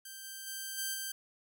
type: tone with level steps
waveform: 5% pulse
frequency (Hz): 1568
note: G6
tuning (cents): 0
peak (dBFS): -34 / -32 / -28 / -23 / -26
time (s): 0.05-1.12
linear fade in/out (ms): 5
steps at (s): 0.23 / 0.46 / 0.77 / 0.93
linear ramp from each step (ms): 20
effects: none